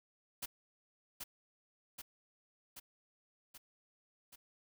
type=noise with echo; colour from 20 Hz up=white; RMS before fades=-41 dBFS; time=0.42-0.46 s; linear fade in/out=10 ms; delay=780 ms; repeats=5; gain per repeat=-3 dB; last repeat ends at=4.36 s; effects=none